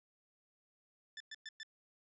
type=tone bursts; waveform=20% pulse; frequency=1759 Hz; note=A6; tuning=1 cent flat; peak=-40 dBFS; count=4; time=1.17-1.632 s; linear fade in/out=2 ms; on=33 ms; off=110 ms; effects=resampled to 16000 Hz